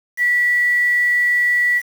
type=tone with quantisation; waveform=sine; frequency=1951 Hz; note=B6; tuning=22 cents flat; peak=-13 dBFS; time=0.17-1.82 s; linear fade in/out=50 ms; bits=6; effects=none